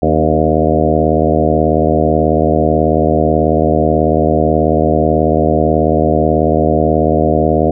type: harmonic tone with a mistuned harmonic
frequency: 78.3 Hz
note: D#2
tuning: 11 cents sharp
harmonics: 1 / 2 / 3 / 4 / 5 / 6 / 7 / 8 / 9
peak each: -18 / -18 / -18 / -18 / -18 / -18 / -18 / -18 / -18 dBFS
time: 0.02-7.71 s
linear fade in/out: 5 ms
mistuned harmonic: 4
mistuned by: -42 cents
effects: none